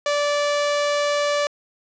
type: tone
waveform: sawtooth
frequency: 582 Hz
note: D5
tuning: 16 cents flat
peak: -15 dBFS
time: 0.06-1.47 s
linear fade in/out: 2 ms
effects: resampled to 16000 Hz + 7-bit